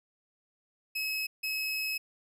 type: tone bursts at uneven times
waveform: 30% pulse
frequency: 2569 Hz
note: E7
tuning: 45 cents flat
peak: -28 dBFS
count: 2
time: 0.95-1.27 / 1.43-1.98 s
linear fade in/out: 10 ms
effects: none